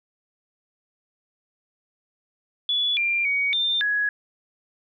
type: tone with pitch steps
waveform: sine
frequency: 3424 / 2382 / 2250 / 3595 / 1673 Hz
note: A7 / D7 / C#7 / A7 / G#6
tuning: -48 / +24 / +25 / +36 / +12 cents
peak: -20 dBFS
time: 2.69-4.09 s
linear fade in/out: 2 ms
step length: 280 ms
effects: none